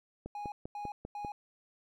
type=click train; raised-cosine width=2 ms; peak=-27 dBFS; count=6; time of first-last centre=0.26-1.248 s; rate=5.06 Hz
type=tone bursts; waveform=triangle; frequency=826 Hz; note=G#5; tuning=10 cents flat; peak=-36 dBFS; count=3; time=0.35-1.32 s; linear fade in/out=2 ms; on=170 ms; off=230 ms
effects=none